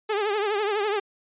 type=tone with vibrato; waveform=sawtooth; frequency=415.3 Hz; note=G#4; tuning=in tune; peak=-19 dBFS; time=0.09-1 s; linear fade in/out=10 ms; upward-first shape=triangle; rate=12 Hz; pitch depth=110 cents each way; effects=resampled to 8000 Hz